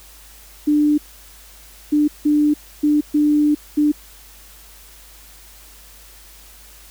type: tone bursts at uneven times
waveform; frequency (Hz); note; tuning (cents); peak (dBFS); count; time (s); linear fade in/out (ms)
sine; 297.3; D4; +21; -12; 6; 0.67-0.98 / 1.92-2.08 / 2.25-2.54 / 2.83-3.01 / 3.14-3.55 / 3.77-3.92; 10
effects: added 50 Hz sine -46 dBFS peak until 6.9 s + white hiss -45 dBFS RMS until 6.9 s